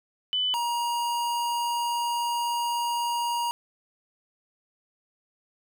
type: tone pair in turn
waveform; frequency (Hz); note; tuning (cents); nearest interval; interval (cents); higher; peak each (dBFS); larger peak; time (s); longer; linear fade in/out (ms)
sine / square; 3000 / 948.2; F#7 / A#5; +23 / +29; octave + minor sixth; 1994; first; -23 / -26; first; 0.33-0.54 / 0.54-3.51; second; 0
effects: none